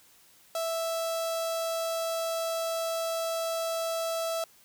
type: tone with notch filter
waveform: sawtooth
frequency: 659.3 Hz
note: E5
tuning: in tune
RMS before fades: -31 dBFS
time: 0.55-4.44 s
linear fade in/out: 2 ms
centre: 2100 Hz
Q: 1.3
effects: white hiss -59 dBFS RMS until 4.64 s